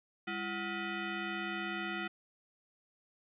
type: ring-modulated tone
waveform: 15% pulse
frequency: 540 Hz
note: C#5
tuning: 45 cents flat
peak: -26 dBFS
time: 0.27-2.08 s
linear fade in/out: 10 ms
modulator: 878 Hz
effects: resampled to 8000 Hz